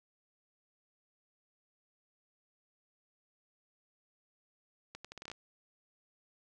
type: accelerating click train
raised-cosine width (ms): 0.2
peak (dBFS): -28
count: 9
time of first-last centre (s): 4.95-5.316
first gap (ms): 96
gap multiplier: 0.77
effects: none